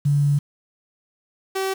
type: tone pair in turn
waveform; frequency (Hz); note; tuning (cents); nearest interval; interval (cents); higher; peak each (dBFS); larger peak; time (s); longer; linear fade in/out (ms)
sine / sawtooth; 143.8 / 383.9; D3 / G4; -36 / -36; octave + perfect fourth; 1700; second; -15 / -18; first; 0.05-0.39 / 1.55-1.74; first; 10
effects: 7-bit